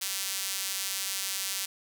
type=tone with high-pass filter; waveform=sawtooth; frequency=193.8 Hz; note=G3; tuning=20 cents flat; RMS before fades=-33 dBFS; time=0.01-1.66 s; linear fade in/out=10 ms; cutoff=4200 Hz; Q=0.6; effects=none